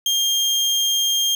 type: tone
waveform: 30% pulse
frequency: 3209 Hz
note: G7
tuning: 40 cents sharp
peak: -14 dBFS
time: 0.06-1.35 s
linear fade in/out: 2 ms
effects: none